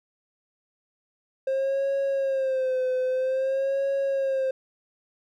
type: tone with vibrato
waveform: triangle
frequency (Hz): 530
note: C5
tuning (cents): +22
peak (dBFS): -20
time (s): 1.47-4.51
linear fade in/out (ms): 5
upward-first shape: sine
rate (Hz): 0.51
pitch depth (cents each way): 64
effects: tanh soft clip ceiling -16 dBFS